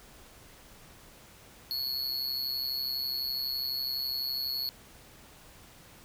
square tone with amplitude modulation, 4373 Hz, C#8, 24 cents flat, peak -28 dBFS, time 1.71-4.69 s, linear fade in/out 0 ms, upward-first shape sine, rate 132 Hz, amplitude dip 70%, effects pink hiss -54 dBFS RMS until 6.04 s

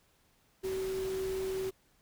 sine tone in noise, 379.9 Hz, F#4, 46 cents sharp, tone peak -32 dBFS, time 0.63-1.71 s, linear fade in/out 20 ms, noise pink, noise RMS -45 dBFS, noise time 0.63-1.71 s, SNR +10 dB, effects pink hiss -69 dBFS RMS until 2.01 s

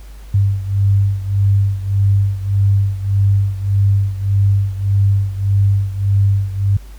sine beating tone pair, 98.7 / 100.4 Hz, G2 / G2, +12 / +42 cents, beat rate 1.7 Hz, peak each -13 / -17 dBFS, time 0.34-6.77 s, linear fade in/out 5 ms, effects added 50 Hz sine -32 dBFS peak until 6.98 s + pink hiss -47 dBFS RMS until 6.98 s

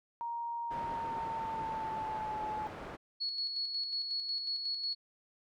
sine tone with pitch glide, 937 to 859.2 Hz, A#5 to A5, +9 to -41 cents, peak -35 dBFS, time 0.21-2.67 s, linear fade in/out 0 ms, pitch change -150 cents, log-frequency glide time 0.65-2.4 s
white low-pass noise, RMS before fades -45 dBFS, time 0.7-2.97 s, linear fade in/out 20 ms, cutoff 1000 Hz, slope 12 dB/octave
sine tone with tremolo, 4367 Hz, C#8, 27 cents flat, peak -32 dBFS, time 3.2-4.95 s, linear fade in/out 20 ms, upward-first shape square, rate 5.5 Hz, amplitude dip 40%
effects none

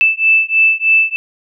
sine beating tone pair, 2637 / 2640.2 Hz, E7 / E7, 0 / +2 cents, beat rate 3.2 Hz, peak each -12 dBFS, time 0.01-1.16 s, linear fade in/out 0 ms, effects none

